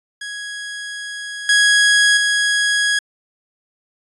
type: tone with level steps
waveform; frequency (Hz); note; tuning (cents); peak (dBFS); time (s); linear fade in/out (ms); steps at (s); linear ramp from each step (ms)
sawtooth; 1661.2; G#6; 0; -23 / -7 / -11; 0.21-2.99; 5; 1.49 / 2.17; 2
effects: resampled to 24000 Hz

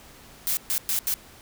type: noise bursts at uneven times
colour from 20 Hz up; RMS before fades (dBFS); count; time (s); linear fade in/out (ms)
blue; -25; 4; 0.47-0.57 / 0.7-0.78 / 0.89-0.99 / 1.07-1.14; 0
effects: pink hiss -49 dBFS RMS until 1.41 s

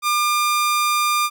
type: tone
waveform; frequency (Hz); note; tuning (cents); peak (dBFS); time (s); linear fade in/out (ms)
sawtooth; 1200; D6; +37; -13; 0.02-1.3; 50
effects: none

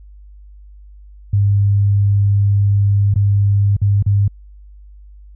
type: tone with dropouts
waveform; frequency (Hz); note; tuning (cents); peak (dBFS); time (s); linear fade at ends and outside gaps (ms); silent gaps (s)
sine; 100.8; G2; +49; -10; 1.33-4.28; 5; 3.141-3.158 / 3.767-3.816 / 4.026-4.062
effects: added 50 Hz sine -37 dBFS peak until 5.35 s

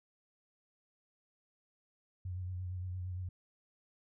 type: tone with vibrato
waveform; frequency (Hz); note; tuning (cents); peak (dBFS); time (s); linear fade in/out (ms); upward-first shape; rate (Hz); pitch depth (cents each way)
sine; 91.1; F#2; -26; -37; 2.25-3.29; 5; sine; 8.7; 37
effects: none

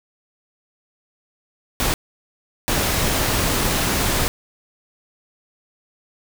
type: noise bursts at uneven times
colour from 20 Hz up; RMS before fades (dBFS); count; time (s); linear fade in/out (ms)
pink; -20; 2; 1.8-1.94 / 2.68-4.28; 0
effects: none

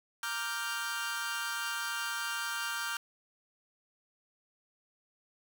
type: chord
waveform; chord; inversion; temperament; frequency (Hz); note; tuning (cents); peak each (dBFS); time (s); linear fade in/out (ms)
sawtooth; G minor seventh; first; equal; 932.3 / 1174.7 / 1396.9 / 1568; Bb5 / D6 / F6 / G6; 0 / 0 / 0 / 0; -39 / -38 / -34 / -34; 0.23-2.97; 2
effects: none

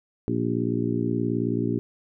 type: harmonic tone with a mistuned harmonic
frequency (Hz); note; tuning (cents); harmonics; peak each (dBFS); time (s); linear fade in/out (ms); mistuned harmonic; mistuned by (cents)
58.8; A#1; +16; 2 / 3 / 4 / 5 / 6 / 7; -29 / -32 / -28 / -28 / -31 / -32; 0.28-1.79; 0; 7; -46
effects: none

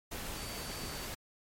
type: tone in noise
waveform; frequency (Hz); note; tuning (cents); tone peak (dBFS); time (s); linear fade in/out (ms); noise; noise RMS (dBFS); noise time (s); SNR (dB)
sine; 4577; D8; -45; -48; 0.36-1.06; 10; pink; -41; 0.11-1.15; -10
effects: MP3 64 kbps

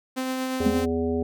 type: tone with tremolo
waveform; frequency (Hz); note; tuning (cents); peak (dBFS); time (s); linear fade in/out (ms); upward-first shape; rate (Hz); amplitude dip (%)
sawtooth; 259.3; C4; -15; -21; 0.16-0.86; 20; triangle; 8.5; 25
type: harmonic tone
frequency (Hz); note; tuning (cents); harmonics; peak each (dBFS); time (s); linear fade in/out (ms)
82.6; E2; +4; 1 / 3 / 5 / 7 / 9; -31 / -26 / -26 / -35 / -38; 0.6-1.23; 5
type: tone with exponential decay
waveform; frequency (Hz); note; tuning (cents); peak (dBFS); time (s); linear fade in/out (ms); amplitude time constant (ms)
sine; 215.8; A3; -33; -17; 0.66-0.84; 5; 37
effects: none

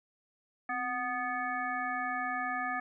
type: harmonic tone with a mistuned harmonic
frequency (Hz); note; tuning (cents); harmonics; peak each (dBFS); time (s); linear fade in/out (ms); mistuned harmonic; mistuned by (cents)
246.9; B3; 0; 1 / 3 / 5 / 7 / 9; -43 / -36 / -37 / -36 / -43; 0.69-2.8; 5; 1; +75
effects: none

